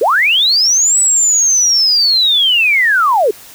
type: linear two-way sweep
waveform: sine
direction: up then down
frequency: 381.2 to 7970 to 381.2 Hz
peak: -8 dBFS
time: 0.01-3.31 s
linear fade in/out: 5 ms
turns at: 0.99 s
effects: white hiss -37 dBFS RMS until 3.54 s